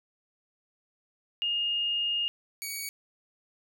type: tone pair in turn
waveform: sine / 10% pulse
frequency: 2840 / 2254 Hz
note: F7 / C#7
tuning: +28 / +28 cents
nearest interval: major third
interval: 400 cents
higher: first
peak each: -26 / -25 dBFS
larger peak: second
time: 1.42-2.28 / 2.62-2.89 s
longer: first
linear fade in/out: 0 ms
effects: none